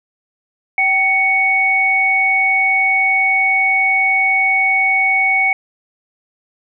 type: tone pair together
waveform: sine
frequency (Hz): 769.6 / 2225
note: G5 / C#7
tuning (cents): -32 / +6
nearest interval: octave + tritone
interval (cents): 1838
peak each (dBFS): -19 / -12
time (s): 0.78-5.53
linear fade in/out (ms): 2
effects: none